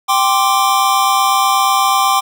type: chord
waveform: square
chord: G suspended fourth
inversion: none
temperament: equal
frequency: 784 / 1046.5 / 1174.7 Hz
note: G5 / C6 / D6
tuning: 0 / 0 / 0 cents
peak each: -16 dBFS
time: 0.08-2.21 s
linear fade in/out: 20 ms
effects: none